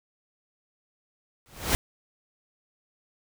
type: noise with exponential growth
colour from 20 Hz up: pink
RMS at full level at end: -20 dBFS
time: 1.46-1.75 s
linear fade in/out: 0 ms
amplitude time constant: 61 ms
effects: none